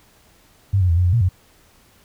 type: tone with pitch steps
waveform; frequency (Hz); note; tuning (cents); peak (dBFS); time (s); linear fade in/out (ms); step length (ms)
sine; 98.2 / 90.9 / 83.6 / 90.2 / 88.5 / 117.5 / 91.6; G2 / F#2 / E2 / F#2 / F2 / A#2 / F#2; +4 / -30 / +25 / -44 / +23 / +14 / -17; -13; 0.73-1.29; 10; 80
effects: pink hiss -54 dBFS RMS until 2.04 s